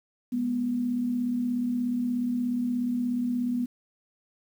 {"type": "tone pair together", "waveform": "sine", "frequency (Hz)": [208.2, 245], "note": ["G#3", "B3"], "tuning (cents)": [5, -14], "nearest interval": "minor third", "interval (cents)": 281, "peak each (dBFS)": [-35, -25], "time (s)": [0.32, 3.66], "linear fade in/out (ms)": 10, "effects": ["9-bit"]}